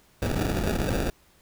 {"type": "noise with sample-and-hold", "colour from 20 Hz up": "pink", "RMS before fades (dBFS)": -26, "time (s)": [0.22, 1.1], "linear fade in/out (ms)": 2, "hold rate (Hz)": 1050, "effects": ["pink hiss -60 dBFS RMS until 1.41 s"]}